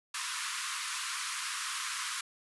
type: band-pass noise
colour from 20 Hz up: pink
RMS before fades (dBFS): -37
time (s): 0.14-2.21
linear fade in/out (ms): 5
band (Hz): 1000 to 11000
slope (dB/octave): 96
effects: none